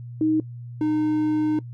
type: tone pair in turn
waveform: sine / triangle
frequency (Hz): 313 / 306.6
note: D#4 / D#4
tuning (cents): +10 / -25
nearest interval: unison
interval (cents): 35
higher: first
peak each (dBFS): -17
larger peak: neither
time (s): 0.21-0.4 / 0.81-1.59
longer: second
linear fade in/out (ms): 2
effects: noise-tail reverb RT60 0.1 s tail -21 dB re dry + added 120 Hz sine -34 dBFS peak until 1.73 s